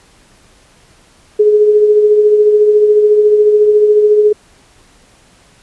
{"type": "tone with tremolo", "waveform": "sine", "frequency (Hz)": 421, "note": "G#4", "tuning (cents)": 24, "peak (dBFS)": -3, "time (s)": [1.39, 4.33], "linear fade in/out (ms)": 10, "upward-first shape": "triangle", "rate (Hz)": 14, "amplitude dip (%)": 50, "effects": ["pink hiss -47 dBFS RMS until 5.62 s", "resampled to 24000 Hz"]}